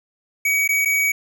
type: tone with dropouts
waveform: square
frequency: 2263 Hz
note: C#7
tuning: 35 cents sharp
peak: -17 dBFS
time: 0.45-1.12 s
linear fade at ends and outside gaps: 5 ms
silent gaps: 0.677-0.689 / 0.85-0.856 s
effects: none